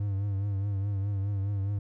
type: tone with vibrato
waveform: triangle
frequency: 99.6 Hz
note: G2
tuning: 28 cents sharp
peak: -25 dBFS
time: 0-1.79 s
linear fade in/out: 5 ms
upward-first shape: triangle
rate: 4.8 Hz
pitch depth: 66 cents each way
effects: none